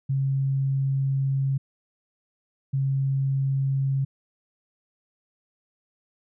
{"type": "tone pair in turn", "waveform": "sine", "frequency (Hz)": [135.9, 135.9], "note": ["C#3", "C#3"], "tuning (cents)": [-34, -34], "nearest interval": "unison", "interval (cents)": 0, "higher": "neither", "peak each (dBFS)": -21, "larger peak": "neither", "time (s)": [[0.09, 1.58], [2.73, 4.05]], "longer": "first", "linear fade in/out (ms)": 10, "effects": []}